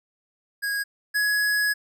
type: tone pair in turn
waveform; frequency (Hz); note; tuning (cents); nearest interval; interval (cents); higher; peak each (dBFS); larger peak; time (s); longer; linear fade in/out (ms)
square; 1646 / 1678.6; G#6 / G#6; -16 / +18; unison; 34; second; -25 / -21; second; 0.62-0.84 / 1.14-1.74; second; 20
effects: none